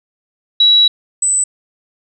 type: tone pair in turn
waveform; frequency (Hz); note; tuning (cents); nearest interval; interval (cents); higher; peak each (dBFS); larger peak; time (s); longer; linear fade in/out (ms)
sine; 3900 / 8005; B7 / B8; -23 / +22; octave; 1245; second; -6 / -11; first; 0.6-0.88 / 1.22-1.44; first; 5
effects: none

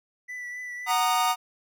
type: tone with vibrato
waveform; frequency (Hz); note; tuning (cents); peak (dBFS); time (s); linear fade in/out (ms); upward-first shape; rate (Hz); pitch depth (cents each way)
triangle; 1975.5; B6; 0; -32; 0.28-0.92; 20; triangle; 3.8; 23
type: chord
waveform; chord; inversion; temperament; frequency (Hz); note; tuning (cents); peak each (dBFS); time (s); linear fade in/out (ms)
45% pulse; D# minor; first; equal with one note detuned; 740 / 932.3 / 1229.5; F#5 / A#5 / D#6; 0 / 0 / -21; -26; 0.86-1.36; 50
effects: none

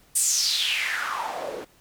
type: noise with band-pass filter sweep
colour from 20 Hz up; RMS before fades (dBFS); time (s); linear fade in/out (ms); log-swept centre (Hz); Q
white; -26; 0.15-1.65; 10; 9200 to 380; 4.9
effects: pink hiss -58 dBFS RMS until 1.8 s

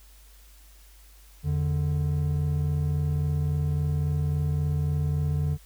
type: tone pair together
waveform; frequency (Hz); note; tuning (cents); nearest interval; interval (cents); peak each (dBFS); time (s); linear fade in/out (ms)
triangle; 83.8 / 147.44; E2 / D3; +29 / +7; minor seventh; 978; -25 / -23; 1.43-5.58; 50
effects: added 50 Hz sine -50 dBFS peak until 5.65 s + white hiss -57 dBFS RMS until 5.65 s

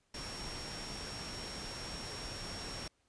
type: tone in noise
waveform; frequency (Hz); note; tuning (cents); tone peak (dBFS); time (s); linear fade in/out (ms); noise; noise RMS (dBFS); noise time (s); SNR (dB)
sine; 5530; F8; -18; -46; 0.14-2.88; 5; pink; -44; 0.14-2.88; -5
effects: pink hiss -75 dBFS RMS until 3.08 s + resampled to 22050 Hz

